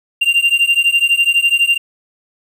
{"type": "beating tone pair", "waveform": "triangle", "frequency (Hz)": [2777, 2789], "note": ["F7", "F7"], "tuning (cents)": [-10, -3], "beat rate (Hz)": 12, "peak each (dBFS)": -12, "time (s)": [0.21, 1.78], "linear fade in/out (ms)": 10, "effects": ["8-bit"]}